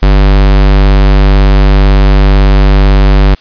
square tone, 49 Hz, G1, in tune, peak -3 dBFS, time 0.02-3.35 s, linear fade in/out 10 ms, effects white hiss -40 dBFS RMS until 3.4 s + resampled to 11025 Hz

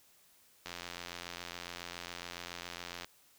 click train, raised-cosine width 0.2 ms, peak -24 dBFS, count 209, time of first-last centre 0.66-3.045 s, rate 87.2 Hz, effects white hiss -65 dBFS RMS until 3.38 s

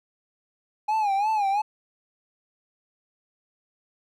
triangle tone with vibrato, 828 Hz, G#5, 5 cents flat, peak -19 dBFS, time 0.88-1.62 s, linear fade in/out 10 ms, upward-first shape sine, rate 2.9 Hz, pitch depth 110 cents each way, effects none

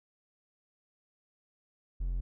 triangle tone, 43.84 Hz, F1, 7 cents sharp, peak -28 dBFS, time 2-2.21 s, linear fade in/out 10 ms, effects none

